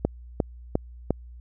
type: click train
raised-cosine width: 2 ms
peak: -8 dBFS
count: 4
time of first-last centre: 0.05-1.106 s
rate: 2.84 Hz
effects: added 60 Hz sine -41 dBFS peak until 1.4 s